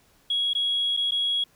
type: tone with dropouts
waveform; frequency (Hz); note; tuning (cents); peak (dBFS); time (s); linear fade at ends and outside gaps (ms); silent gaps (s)
sine; 3322; G#7; 0; -21; 0.3-1.44; 5; 0.534-0.55 / 0.967-0.972 / 1.11-1.119
effects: tanh soft clip ceiling -17 dBFS + pink hiss -61 dBFS RMS until 1.55 s